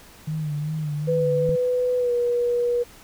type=tone with vibrato; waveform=sine; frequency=152 Hz; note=D#3; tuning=40 cents flat; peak=-24 dBFS; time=0.27-1.56 s; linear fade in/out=10 ms; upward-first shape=sine; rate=2.6 Hz; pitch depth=57 cents each way
type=tone with pitch glide; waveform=sine; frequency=497.9 to 482.1 Hz; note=B4 to B4; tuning=+14 to -42 cents; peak=-19 dBFS; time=1.07-2.84 s; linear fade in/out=20 ms; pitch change=-56 cents; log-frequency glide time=1.98-2.12 s
type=click; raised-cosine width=5 ms; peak=-18 dBFS; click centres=1.492 s
effects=pink hiss -48 dBFS RMS until 3.03 s